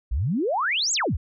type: exponential two-way sweep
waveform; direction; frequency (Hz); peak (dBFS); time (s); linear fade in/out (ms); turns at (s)
sine; up then down; 50.9 to 7902 to 52.6; -21; 0.11-1.17; 10; 0.93
effects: none